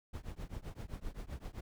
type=noise with tremolo; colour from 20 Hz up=brown; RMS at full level=-40 dBFS; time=0.13-1.61 s; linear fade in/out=10 ms; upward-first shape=triangle; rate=7.7 Hz; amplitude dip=100%; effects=none

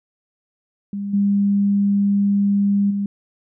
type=tone with level steps; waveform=sine; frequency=200.9 Hz; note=G3; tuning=43 cents sharp; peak=-23 / -14 / -19 dBFS; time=0.93-3.06 s; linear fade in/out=2 ms; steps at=1.13 / 2.9 s; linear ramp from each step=10 ms; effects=none

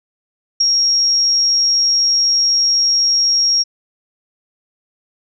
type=tone with ADSR envelope; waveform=sine; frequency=5588 Hz; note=F8; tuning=in tune; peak=-7 dBFS; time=0.6-3.64 s; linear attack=11 ms; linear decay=5 ms; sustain=-4 dB; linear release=26 ms; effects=none

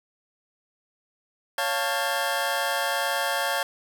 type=tone cluster; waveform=25% pulse; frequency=558 / 699 / 887 / 1612 Hz; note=C#5 / F5 / A5 / G6; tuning=+11 / +1 / +14 / +48 cents; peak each=-26 dBFS; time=1.58-3.63 s; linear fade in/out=2 ms; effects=none

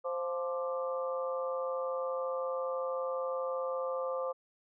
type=harmonic tone with a mistuned harmonic; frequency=174.61 Hz; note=F3; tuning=in tune; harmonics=3 / 4 / 5 / 6 / 7; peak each=-33 / -45 / -46 / -45 / -40 dBFS; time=0.04-4.33 s; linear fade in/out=20 ms; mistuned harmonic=7; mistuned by=-61 cents; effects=none

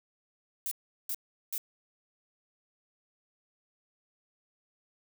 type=noise bursts; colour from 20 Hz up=violet; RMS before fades=-34 dBFS; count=3; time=0.66-1.579 s; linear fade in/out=0 ms; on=53 ms; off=380 ms; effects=none

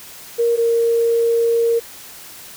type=tone pair in turn; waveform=sine; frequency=468.5 / 463.9 Hz; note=A#4 / A#4; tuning=+9 / -8 cents; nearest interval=unison; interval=17 cents; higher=first; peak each=-13 dBFS; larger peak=neither; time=0.38-0.57 / 0.57-1.8 s; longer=second; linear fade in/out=20 ms; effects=white hiss -38 dBFS RMS until 2.56 s

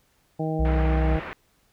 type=harmonic tone; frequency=158.1 Hz; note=D#3; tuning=28 cents sharp; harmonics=1 / 2 / 3 / 4 / 5; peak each=-27 / -30 / -32 / -33 / -34 dBFS; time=0.39-1.2 s; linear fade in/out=10 ms
type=tone; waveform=triangle; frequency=62.2 Hz; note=B1; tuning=13 cents sharp; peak=-18 dBFS; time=0.59-1.17 s; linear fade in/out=10 ms
type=low-pass noise; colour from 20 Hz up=white; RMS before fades=-36 dBFS; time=0.65-1.33 s; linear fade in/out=0 ms; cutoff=2100 Hz; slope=24 dB/octave
effects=pink hiss -65 dBFS RMS until 1.72 s

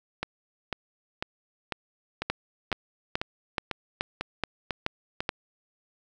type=two click trains; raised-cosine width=0.3 ms; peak=-10 / -13 dBFS; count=8 / 11; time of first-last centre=2.3-5.291 / 0.23-5.205 s; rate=2.34 / 2.01 Hz; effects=none

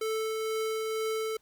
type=tone with tremolo; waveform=square; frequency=440 Hz; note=A4; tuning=in tune; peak=-29 dBFS; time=0.01-1.37 s; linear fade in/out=5 ms; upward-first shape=triangle; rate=2.1 Hz; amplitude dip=25%; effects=pink hiss -68 dBFS RMS until 1.41 s

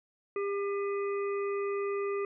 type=harmonic tone with a mistuned harmonic; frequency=400.5 Hz; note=G4; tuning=37 cents sharp; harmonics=1 / 3 / 5 / 6; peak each=-30 / -39 / -46 / -47 dBFS; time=0.36-2.25 s; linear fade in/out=2 ms; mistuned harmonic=6; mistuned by=+67 cents; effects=none

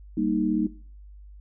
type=chord; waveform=sine; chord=Eb major; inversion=first; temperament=equal; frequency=196 / 233.1 / 311.1 Hz; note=G3 / Bb3 / Eb4; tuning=0 / 0 / 0 cents; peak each=-28 / -26 / -25 dBFS; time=0.17-0.67 s; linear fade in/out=5 ms; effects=noise-tail reverb RT60 0.4 s tail -17 dB re dry + added 50 Hz sine -43 dBFS peak until 1.4 s

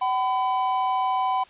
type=tone pair together; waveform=triangle; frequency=760 / 1006.4 Hz; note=F#5 / B5; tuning=+46 / +32 cents; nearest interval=perfect fourth; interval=486 cents; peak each=-22 dBFS; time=0.01-1.44 s; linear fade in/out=10 ms; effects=white hiss -52 dBFS RMS until 1.49 s + resampled to 8000 Hz

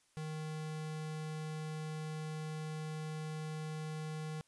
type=tone; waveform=square; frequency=155.56 Hz; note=D#3; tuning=in tune; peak=-40 dBFS; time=0.17-4.41 s; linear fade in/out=0 ms; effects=white hiss -72 dBFS RMS until 4.47 s + resampled to 24000 Hz

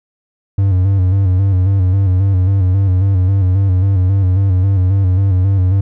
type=tone with vibrato; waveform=triangle; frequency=94.9 Hz; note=F#2; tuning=44 cents sharp; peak=-7 dBFS; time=0.58-5.81 s; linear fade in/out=5 ms; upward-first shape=square; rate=3.7 Hz; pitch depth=58 cents each way; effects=none

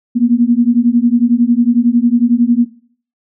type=beating tone pair; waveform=sine; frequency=233.1 / 244.1 Hz; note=A#3 / B3; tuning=0 / -20 cents; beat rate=11 Hz; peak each=-11 dBFS; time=0.15-2.66 s; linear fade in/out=20 ms; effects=noise-tail reverb RT60 0.5 s tail -17 dB re dry

